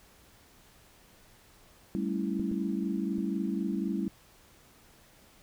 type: chord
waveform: sine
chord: A dominant seventh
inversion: third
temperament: equal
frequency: 196 / 220 / 277.2 / 329.6 Hz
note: G3 / A3 / C#4 / E4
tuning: 0 / 0 / 0 / 0 cents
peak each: -32 / -35 / -36 / -35 dBFS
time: 1.95-4.08 s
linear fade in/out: 0 ms
type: clicks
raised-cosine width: 3 ms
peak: -26 / -28 / -31 dBFS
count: 3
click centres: 2.397 / 2.515 / 3.183 s
effects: pink hiss -59 dBFS RMS until 5.42 s